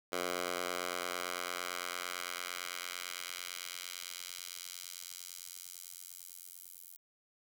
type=tone with high-pass filter sweep; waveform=10% pulse; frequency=88.9 Hz; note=F2; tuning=31 cents sharp; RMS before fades=-42 dBFS; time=0.12-6.97 s; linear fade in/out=10 ms; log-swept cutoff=520 to 12000 Hz; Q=0.77; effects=none